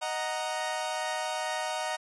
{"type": "chord", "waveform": "sawtooth", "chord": "D# minor", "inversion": "none", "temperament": "equal", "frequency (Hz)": [622.3, 740, 932.3], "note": ["D#5", "F#5", "A#5"], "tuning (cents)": [0, 0, 0], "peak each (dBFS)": -31, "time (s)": [0.01, 1.97], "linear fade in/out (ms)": 20, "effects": ["resampled to 24000 Hz"]}